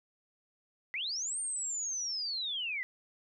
sine linear two-way sweep, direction up then down, 1945 to 8870 to 1945 Hz, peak -33 dBFS, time 0.94-2.83 s, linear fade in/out 0 ms, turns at 1.39 s, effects none

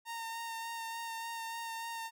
sawtooth tone with vibrato, 917 Hz, A#5, 29 cents flat, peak -35 dBFS, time 0.05-2.11 s, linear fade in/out 50 ms, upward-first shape sine, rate 3.4 Hz, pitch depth 17 cents each way, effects none

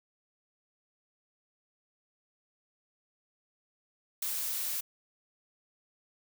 blue noise with ADSR envelope, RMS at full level -30 dBFS, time 4.22-4.81 s, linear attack 6 ms, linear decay 4 ms, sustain -4 dB, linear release 9 ms, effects none

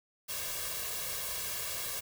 white noise with comb filter, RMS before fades -37 dBFS, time 0.28-2.01 s, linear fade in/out 20 ms, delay 1.8 ms, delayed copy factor +0.9, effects none

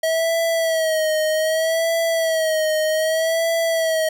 square tone with vibrato, 642 Hz, E5, 46 cents flat, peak -18 dBFS, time 0.03-4.09 s, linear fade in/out 5 ms, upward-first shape sine, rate 0.64 Hz, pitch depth 56 cents each way, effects none

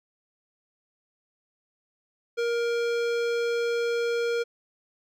sine tone with hard clipping, 470 Hz, A#4, 14 cents sharp, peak -26 dBFS, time 2.37-4.44 s, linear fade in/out 20 ms, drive 17 dB, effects none

